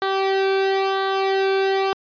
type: tone with flanger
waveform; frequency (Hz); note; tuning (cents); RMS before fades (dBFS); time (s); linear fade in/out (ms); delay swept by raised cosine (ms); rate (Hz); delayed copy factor
sawtooth; 387.1; G4; -22; -20; 0.02-1.93; 0; 0.39 to 1.01; 0.99; -0.7
effects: resampled to 11025 Hz